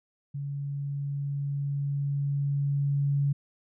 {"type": "tone with level ramp", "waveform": "sine", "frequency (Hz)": 141.3, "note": "C#3", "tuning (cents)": 34, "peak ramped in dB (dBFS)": [-31, -22], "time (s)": [0.34, 3.33], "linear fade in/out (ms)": 10, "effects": []}